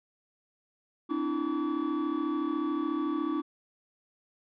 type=tone cluster; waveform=triangle; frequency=261.9 / 298.6 / 332.5 / 1145 Hz; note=C4 / D4 / E4 / D6; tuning=+2 / +29 / +15 / -44 cents; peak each=-34 / -28 / -30 / -35 dBFS; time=1.09-3.42 s; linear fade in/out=20 ms; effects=tanh soft clip ceiling -20 dBFS + resampled to 11025 Hz